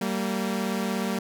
sawtooth tone pair together, 193.41 / 230 Hz, G3 / A#3, -23 / -23 cents, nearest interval minor third, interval 300 cents, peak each -24 / -25 dBFS, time 0.01-1.19 s, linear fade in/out 5 ms, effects none

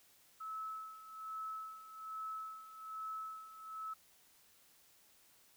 sine tone with tremolo, 1300 Hz, E6, 24 cents flat, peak -40 dBFS, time 0.4-3.94 s, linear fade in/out 10 ms, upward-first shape sine, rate 1.2 Hz, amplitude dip 75%, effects white hiss -67 dBFS RMS until 5.56 s

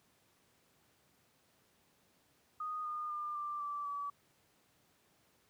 sine tone with pitch steps, 1239 / 1219.8 / 1201 / 1182.4 / 1164.1 / 1146.1 Hz, D#6 / D#6 / D6 / D6 / D6 / D6, -8 / -35 / +38 / +11 / -16 / -43 cents, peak -37 dBFS, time 2.6-4.1 s, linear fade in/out 5 ms, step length 250 ms, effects pink hiss -71 dBFS RMS until 5.49 s + high-pass 100 Hz 12 dB/octave

